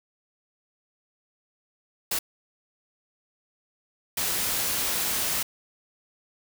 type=noise bursts at uneven times; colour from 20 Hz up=white; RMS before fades=-27 dBFS; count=2; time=2.11-2.19 / 4.17-5.43 s; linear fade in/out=5 ms; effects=none